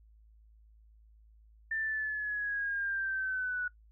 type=linear sweep; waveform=sine; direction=down; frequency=1788 to 1468 Hz; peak=-31 dBFS; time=1.71-3.68 s; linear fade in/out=5 ms; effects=noise-tail reverb RT60 0.1 s tail -20 dB re dry + added 54 Hz sine -57 dBFS peak until 3.91 s